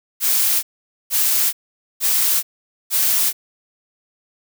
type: noise bursts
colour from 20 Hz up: blue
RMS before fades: -17 dBFS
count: 4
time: 0.2-3.33 s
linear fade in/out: 50 ms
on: 430 ms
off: 470 ms
effects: none